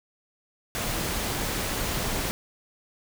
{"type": "noise with amplitude modulation", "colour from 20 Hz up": "pink", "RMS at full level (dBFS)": -27, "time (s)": [0.75, 2.31], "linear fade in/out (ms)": 0, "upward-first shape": "sine", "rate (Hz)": 247, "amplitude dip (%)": 40, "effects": []}